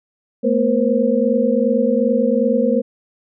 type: tone cluster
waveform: sine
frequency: 220 / 242.6 / 478.8 / 528 Hz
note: A3 / B3 / A#4 / C5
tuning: 0 / -31 / +46 / +16 cents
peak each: -19 dBFS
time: 0.43-2.82 s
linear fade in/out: 20 ms
effects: none